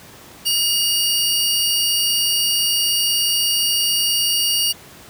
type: tone pair together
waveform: sawtooth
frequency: 2855 / 4591 Hz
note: F7 / D8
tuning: +37 / -40 cents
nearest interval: minor sixth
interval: 823 cents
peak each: -16 dBFS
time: 0.45-4.73 s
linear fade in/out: 20 ms
effects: pink hiss -42 dBFS RMS until 5.09 s + high-pass 80 Hz 12 dB/octave